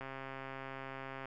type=click train; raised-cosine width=0.5 ms; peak=-29 dBFS; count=168; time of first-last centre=0.01-1.256 s; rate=134 Hz; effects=none